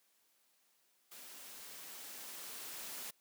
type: noise with level ramp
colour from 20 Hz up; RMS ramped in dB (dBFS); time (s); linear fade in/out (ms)
white; -53 to -45; 1.11-3.11; 10
effects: white hiss -74 dBFS RMS until 3.2 s + high-pass 200 Hz 12 dB/octave